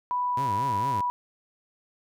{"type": "tone with pitch glide", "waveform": "sine", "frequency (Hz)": [987.8, 981], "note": ["B5", "B5"], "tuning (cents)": [0, -12], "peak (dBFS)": -24, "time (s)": [0.11, 1.1], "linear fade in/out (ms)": 0, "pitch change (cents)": -12, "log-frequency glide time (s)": [0.26, 0.45]}
{"type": "tone with vibrato", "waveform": "sawtooth", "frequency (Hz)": 117.1, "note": "A#2", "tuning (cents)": 8, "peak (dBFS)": -28, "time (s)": [0.37, 1.01], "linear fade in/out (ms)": 5, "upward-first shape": "sine", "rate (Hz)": 4.4, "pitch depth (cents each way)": 300}
{"effects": []}